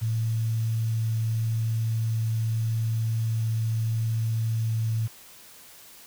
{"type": "tone with quantisation", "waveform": "sine", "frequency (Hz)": 112.4, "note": "A2", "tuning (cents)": 37, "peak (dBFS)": -23, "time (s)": [0.01, 5.08], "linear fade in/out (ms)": 20, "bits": 8, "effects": ["white hiss -49 dBFS RMS until 6.06 s"]}